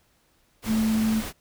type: tone in noise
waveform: sine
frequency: 220 Hz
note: A3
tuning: in tune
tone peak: -20 dBFS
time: 0.66-1.23 s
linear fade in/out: 50 ms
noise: pink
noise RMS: -34 dBFS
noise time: 0.62-1.33 s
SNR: +11 dB
effects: pink hiss -65 dBFS RMS until 1.4 s